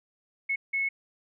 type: tone bursts at uneven times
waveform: sine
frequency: 2193 Hz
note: C#7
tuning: 19 cents flat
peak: -25 dBFS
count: 2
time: 0.49-0.56 / 0.73-0.89 s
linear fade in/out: 10 ms
effects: none